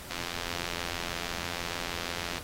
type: click train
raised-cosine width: 0.2 ms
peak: -16 dBFS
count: 197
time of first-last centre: 0.11-2.381 s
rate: 86.3 Hz
effects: pink hiss -44 dBFS RMS until 2.43 s + AAC 48 kbps